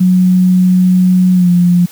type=tone with pitch glide; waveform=sine; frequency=183.2 to 176.35 Hz; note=F#3 to F3; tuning=-17 to +17 cents; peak=-5 dBFS; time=0-1.86 s; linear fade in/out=10 ms; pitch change=-66 cents; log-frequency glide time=1.34-1.49 s; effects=white hiss -37 dBFS RMS until 1.91 s + high-pass 100 Hz 12 dB/octave